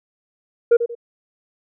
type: tone with echo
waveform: sine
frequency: 470.8 Hz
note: A#4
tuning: 17 cents sharp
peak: -6 dBFS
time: 0.71-0.77 s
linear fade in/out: 10 ms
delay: 91 ms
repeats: 2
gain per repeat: -11 dB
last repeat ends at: 0.952 s
effects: tanh soft clip ceiling -8 dBFS